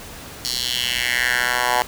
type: tone with high-pass filter sweep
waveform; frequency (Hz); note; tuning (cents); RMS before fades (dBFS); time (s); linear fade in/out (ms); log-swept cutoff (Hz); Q
10% pulse; 123.47; B2; 0; -21; 0.45-1.82; 0; 4600 to 890; 2.9
effects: pink hiss -37 dBFS RMS until 1.87 s